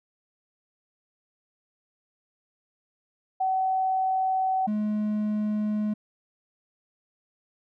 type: tone pair in turn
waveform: sine / triangle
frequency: 757 / 211.6 Hz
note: F#5 / G#3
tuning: +39 / +33 cents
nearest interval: octave + minor seventh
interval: 2206 cents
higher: first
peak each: -22 dBFS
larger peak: neither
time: 3.4-4.67 / 4.67-5.94 s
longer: neither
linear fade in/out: 10 ms
effects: none